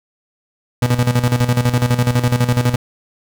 35% pulse tone with tremolo, 122.3 Hz, B2, 16 cents flat, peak -9 dBFS, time 0.82-2.76 s, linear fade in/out 5 ms, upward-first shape square, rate 12 Hz, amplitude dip 70%, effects none

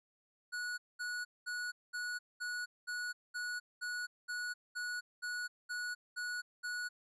square tone bursts, 1464 Hz, F#6, 19 cents flat, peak -38 dBFS, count 14, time 0.52-6.89 s, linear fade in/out 20 ms, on 260 ms, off 210 ms, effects resampled to 22050 Hz

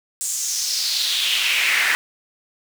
brown noise with high-pass filter sweep, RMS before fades -21 dBFS, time 0.21-1.95 s, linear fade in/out 0 ms, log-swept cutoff 7900 to 1800 Hz, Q 3.7, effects none

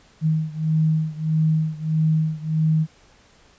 sine beating tone pair, 156.9 / 158.5 Hz, D#3 / D#3, +15 / +32 cents, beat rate 1.6 Hz, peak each -20 / -22 dBFS, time 0.21-2.87 s, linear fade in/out 50 ms, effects pink hiss -54 dBFS RMS until 3.58 s + resampled to 16000 Hz

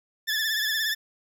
20% pulse tone with vibrato, 1742 Hz, A6, 18 cents flat, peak -19 dBFS, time 0.27-0.95 s, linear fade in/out 20 ms, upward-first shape triangle, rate 17 Hz, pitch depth 72 cents each way, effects none

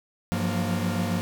45% pulse tone cluster, 99.4 / 173.6 / 180.9 / 232.3 Hz, G2 / F3 / F#3 / A#3, +25 / -10 / -39 / -6 cents, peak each -30 dBFS, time 0.32-1.21 s, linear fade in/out 0 ms, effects none

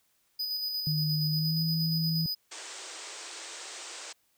square tone with tremolo, 4978 Hz, D#8, in tune, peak -30 dBFS, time 0.39-2.35 s, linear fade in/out 10 ms, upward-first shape square, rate 8.5 Hz, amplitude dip 30%
sine tone with pitch glide, 153.3 to 162.42 Hz, D#3 to E3, -25 to -25 cents, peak -27 dBFS, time 0.87-2.26 s, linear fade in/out 0 ms, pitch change +100 cents, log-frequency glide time 1.28-1.61 s
white band-pass noise, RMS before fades -43 dBFS, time 2.51-4.13 s, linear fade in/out 10 ms, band 310 to 8600 Hz, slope 96 dB/octave
effects white hiss -71 dBFS RMS until 4.37 s

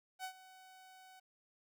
sawtooth tone with ADSR envelope, 750 Hz, F#5, 23 cents sharp, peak -36 dBFS, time 0.19-1.2 s, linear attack 51 ms, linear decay 84 ms, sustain -17 dB, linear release 10 ms, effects 13-bit

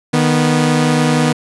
sawtooth tone pair together, 154.23 / 244.6 Hz, D#3 / B3, -15 / -16 cents, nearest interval minor sixth, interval 799 cents, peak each -10 dBFS, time 0.13-1.33 s, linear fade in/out 10 ms, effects resampled to 24000 Hz

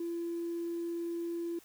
triangle tone, 339.7 Hz, F4, 48 cents flat, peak -30 dBFS, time 0-1.59 s, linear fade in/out 5 ms, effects tanh soft clip ceiling -31 dBFS + white hiss -60 dBFS RMS until 1.64 s

